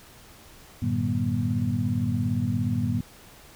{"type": "tone cluster", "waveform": "sine", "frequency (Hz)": [97.1, 114.4, 150.5, 192.8, 240.3], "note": ["G2", "A#2", "D3", "G3", "B3"], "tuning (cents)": [-16, -32, 43, -28, -47], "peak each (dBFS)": [-30, -27, -32, -32, -28], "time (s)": [0.82, 3.01], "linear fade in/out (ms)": 5, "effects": ["pink hiss -50 dBFS RMS until 3.55 s"]}